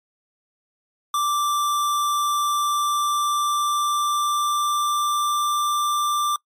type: tone with pitch glide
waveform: square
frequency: 1174.7 to 1182.2 Hz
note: D6 to D6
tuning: 0 to +11 cents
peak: -20 dBFS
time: 1.14-6.36 s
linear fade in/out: 2 ms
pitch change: +11 cents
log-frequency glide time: 2.44-5.6 s
effects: noise-tail reverb RT60 0.1 s tail -24 dB re dry + MP3 64 kbps